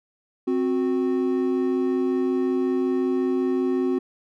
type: tone pair together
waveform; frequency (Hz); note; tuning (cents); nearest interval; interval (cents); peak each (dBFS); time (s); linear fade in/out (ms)
triangle; 261.6 / 367; C4 / F#4; 0 / -14; tritone; 586; -21; 0.47-3.99; 10
effects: none